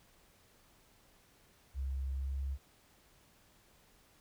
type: tone with pitch glide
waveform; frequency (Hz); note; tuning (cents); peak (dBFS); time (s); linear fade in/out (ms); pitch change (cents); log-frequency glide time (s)
sine; 67 to 68.05; C2 to C#2; +42 to -31; -34; 1.74-2.58; 50; +27; 2.12-2.37
effects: pink hiss -66 dBFS RMS until 4.2 s